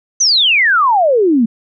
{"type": "exponential sweep", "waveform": "sine", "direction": "down", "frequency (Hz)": [6272, 214.6], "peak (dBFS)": -8, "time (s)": [0.2, 1.46], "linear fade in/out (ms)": 10, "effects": []}